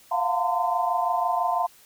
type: tone cluster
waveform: sine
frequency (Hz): 692 / 718 / 906 / 1026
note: F5 / F5 / A#5 / C6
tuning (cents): -16 / +48 / -50 / -34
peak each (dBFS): -27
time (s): 0.11-1.67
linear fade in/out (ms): 10
effects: white hiss -54 dBFS RMS until 1.85 s